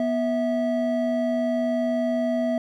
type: tone pair together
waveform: triangle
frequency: 244.2 / 652 Hz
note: B3 / E5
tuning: -19 / -19 cents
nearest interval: octave + perfect fourth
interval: 1700 cents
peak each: -22 dBFS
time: 0-2.58 s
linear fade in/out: 2 ms
effects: none